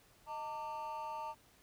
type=tone with amplitude modulation; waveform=triangle; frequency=900 Hz; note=A5; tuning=39 cents sharp; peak=-34 dBFS; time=0.26-1.35 s; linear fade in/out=50 ms; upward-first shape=sine; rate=275 Hz; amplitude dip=85%; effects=pink hiss -66 dBFS RMS until 1.62 s